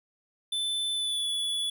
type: tone with pitch glide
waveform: square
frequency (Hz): 3520 to 3422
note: A7 to A7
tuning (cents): 0 to -49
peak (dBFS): -28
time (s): 0.52-1.7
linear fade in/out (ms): 5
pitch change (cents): -49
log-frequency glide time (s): 0.94-1.27
effects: none